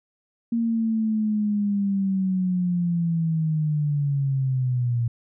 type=linear sweep; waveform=sine; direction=down; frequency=233.1 to 116.54 Hz; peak=-20 dBFS; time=0.52-5.08 s; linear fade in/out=5 ms; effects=none